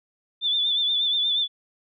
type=tone with vibrato; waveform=sine; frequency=3520 Hz; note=A7; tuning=in tune; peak=-20 dBFS; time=0.41-1.48 s; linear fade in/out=50 ms; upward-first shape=sine; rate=8.4 Hz; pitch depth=48 cents each way; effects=none